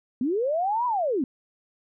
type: linear two-way sweep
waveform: sine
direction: up then down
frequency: 231.4 to 1006 to 231.4 Hz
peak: -22 dBFS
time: 0.21-1.24 s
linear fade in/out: 2 ms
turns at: 0.86 s
effects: none